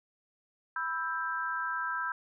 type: chord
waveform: sine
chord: E minor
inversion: second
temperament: just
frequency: 988.9 / 1318.5 / 1582.2 Hz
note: B5 / E6 / G6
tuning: +2 / 0 / +16 cents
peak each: -37 / -35 / -34 dBFS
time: 0.76-2.12 s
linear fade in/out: 2 ms
effects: none